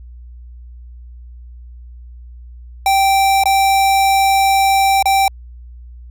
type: tone with dropouts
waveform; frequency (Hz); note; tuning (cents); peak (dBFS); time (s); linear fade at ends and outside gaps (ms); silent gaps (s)
square; 781; G5; -7; -11; 2.86-5.28; 2; 3.437-3.456 / 5.026-5.056
effects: added 60 Hz sine -33 dBFS peak until 6.1 s